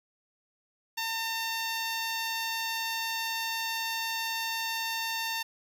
10% pulse tone, 906 Hz, A#5, 50 cents flat, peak -22 dBFS, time 0.97-5.43 s, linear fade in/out 10 ms, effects none

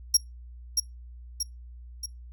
30% pulse tone with echo, 5600 Hz, F8, 4 cents sharp, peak -12 dBFS, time 0.14-0.17 s, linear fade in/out 5 ms, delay 630 ms, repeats 3, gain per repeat -5 dB, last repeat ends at 2.06 s, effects noise-tail reverb RT60 0.2 s tail -25 dB re dry + added 60 Hz sine -42 dBFS peak until 2.32 s

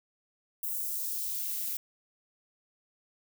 violet noise with high-pass filter sweep, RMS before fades -34 dBFS, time 0.63-1.77 s, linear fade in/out 2 ms, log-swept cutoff 9500 to 1300 Hz, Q 0.9, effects none

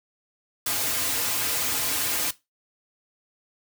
white noise with comb filter, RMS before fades -26 dBFS, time 0.66-2.31 s, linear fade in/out 5 ms, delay 5.3 ms, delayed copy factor -0.8, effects noise-tail reverb RT60 0.2 s tail -17 dB re dry + high-pass 80 Hz 12 dB/octave

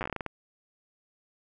slowing click train, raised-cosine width 0.5 ms, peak -18 dBFS, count 11, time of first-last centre 0.01-0.263 s, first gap 8 ms, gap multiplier 1.24, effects none

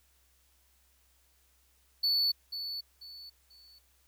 triangle tone with echo, 4459 Hz, C#8, 9 cents sharp, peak -24 dBFS, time 2.03-2.32 s, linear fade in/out 10 ms, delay 490 ms, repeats 3, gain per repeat -10 dB, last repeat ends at 3.79 s, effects added 64 Hz sine -69 dBFS peak until 4.07 s + white hiss -69 dBFS RMS until 4.07 s

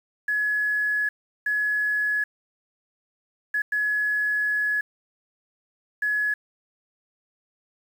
sine tone bursts at uneven times, 1693 Hz, G#6, 33 cents sharp, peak -21 dBFS, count 5, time 0.28-1.09 / 1.46-2.24 / 3.54-3.62 / 3.72-4.81 / 6.02-6.34 s, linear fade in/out 5 ms, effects 8-bit

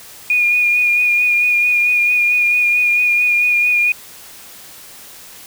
sine tone with vibrato, 2442 Hz, D#7, 33 cents flat, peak -11 dBFS, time 0.3-3.92 s, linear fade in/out 2 ms, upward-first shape sine, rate 4.5 Hz, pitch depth 23 cents each way, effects white hiss -38 dBFS RMS until 5.46 s

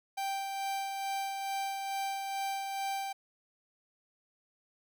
45% pulse tone with tremolo, 784 Hz, G5, in tune, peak -32 dBFS, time 0.17-3.13 s, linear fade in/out 10 ms, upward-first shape sine, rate 2.3 Hz, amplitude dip 35%, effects none

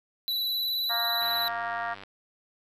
square tone with vibrato, 3964 Hz, B7, 6 cents sharp, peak -27 dBFS, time 0.28-1.48 s, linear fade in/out 0 ms, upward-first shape triangle, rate 19 Hz, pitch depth 34 cents each way
harmonic tone, 233.1 Hz, A#3, in tune, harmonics 3 / 4 / 5 / 6 / 7 / 8, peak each -33 / -37 / -37 / -37 / -39 / -38 dBFS, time 0.89-1.95 s, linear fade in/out 20 ms
click train, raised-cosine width 0.3 ms, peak -27 dBFS, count 81, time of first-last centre 1.22-2.035 s, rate 98.1 Hz
effects none

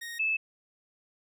sawtooth / sine tone pair in turn, 1864.7 / 2617 Hz, A#6 / E7, 0 / -13 cents, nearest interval tritone, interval 587 cents, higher second, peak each -34 / -25 dBFS, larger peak second, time 0.01-0.19 / 0.19-0.37 s, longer neither, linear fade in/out 10 ms, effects none

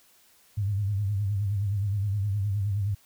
sine tone with vibrato, 100.8 Hz, G2, 49 cents sharp, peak -24 dBFS, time 0.57-2.95 s, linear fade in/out 10 ms, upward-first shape sine, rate 9.6 Hz, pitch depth 86 cents each way, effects white hiss -60 dBFS RMS until 3.05 s

